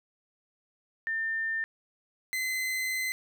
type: tone pair in turn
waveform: sine / 40% pulse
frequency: 1800 / 2047 Hz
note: A6 / C7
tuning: +39 / -38 cents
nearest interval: major second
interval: 223 cents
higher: second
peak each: -28 dBFS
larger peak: neither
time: 1.07-1.64 / 2.33-3.12 s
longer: second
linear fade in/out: 0 ms
effects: none